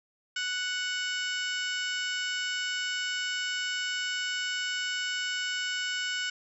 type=harmonic tone with a mistuned harmonic; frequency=740 Hz; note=F#5; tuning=in tune; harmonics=2 / 3 / 4 / 5 / 6 / 7 / 8 / 9 / 10; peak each=-33 / -39 / -34 / -46 / -45 / -40 / -47 / -52 / -43 dBFS; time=0.36-6.3 s; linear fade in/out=5 ms; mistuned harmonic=7; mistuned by=+29 cents; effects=none